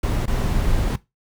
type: noise with dropouts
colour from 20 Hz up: brown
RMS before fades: -20 dBFS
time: 0.03-0.96 s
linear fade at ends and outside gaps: 5 ms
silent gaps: 0.258-0.277 s
effects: noise-tail reverb RT60 0.2 s tail -18 dB re dry